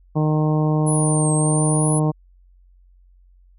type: harmonic tone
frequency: 153.6 Hz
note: D#3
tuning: 22 cents flat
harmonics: 1 / 2 / 3 / 4 / 5 / 6 / 7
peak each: -17 / -23 / -27 / -29 / -31 / -33 / -34 dBFS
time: 0.15-2.12 s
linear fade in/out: 20 ms
type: linear two-way sweep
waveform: sine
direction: down then up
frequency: 10140 to 8372 to 10140 Hz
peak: -23 dBFS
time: 0.86-2 s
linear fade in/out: 20 ms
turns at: 1.32 s
effects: added 45 Hz sine -49 dBFS peak until 3.58 s